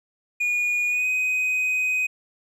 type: tone with pitch glide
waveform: triangle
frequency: 2445 to 2508 Hz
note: D#7 to D#7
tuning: -31 to +13 cents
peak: -19 dBFS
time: 0.4-2.07 s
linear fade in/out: 10 ms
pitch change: +44 cents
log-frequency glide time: 0.88-1.07 s
effects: none